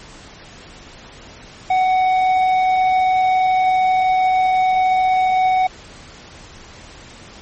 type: tone with tanh clipping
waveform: sine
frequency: 746 Hz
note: F#5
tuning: 14 cents sharp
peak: -14 dBFS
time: 1.7-5.67 s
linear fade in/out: 5 ms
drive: 8 dB
effects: pink hiss -40 dBFS RMS until 7.41 s + MP3 32 kbps